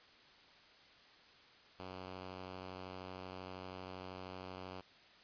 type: tone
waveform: 5% pulse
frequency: 92.8 Hz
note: F#2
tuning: 6 cents sharp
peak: -35 dBFS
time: 1.79-4.81 s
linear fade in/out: 5 ms
effects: white hiss -62 dBFS RMS until 5.23 s + resampled to 11025 Hz